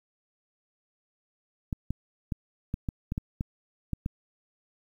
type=clicks; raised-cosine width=5 ms; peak=-17 dBFS; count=10; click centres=1.728 / 1.906 / 2.322 / 2.741 / 2.888 / 3.121 / 3.179 / 3.409 / 3.933 / 4.061 s; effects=9-bit